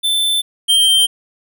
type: tone pair in turn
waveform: square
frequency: 3534 / 3149 Hz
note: A7 / G7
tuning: +7 / +7 cents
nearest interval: major second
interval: 200 cents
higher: first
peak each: -14 / -10 dBFS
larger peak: second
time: 0.03-0.42 / 0.68-1.07 s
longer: neither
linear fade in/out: 20 ms
effects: none